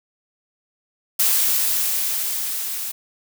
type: noise with level ramp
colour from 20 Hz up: blue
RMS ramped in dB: -17 to -28 dBFS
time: 1.19-2.92 s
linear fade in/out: 10 ms
effects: none